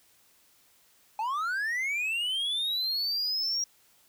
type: linear sweep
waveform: triangle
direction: up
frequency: 834 to 5670 Hz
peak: -26 dBFS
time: 1.19-3.64 s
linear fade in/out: 2 ms
effects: white hiss -63 dBFS RMS until 4.08 s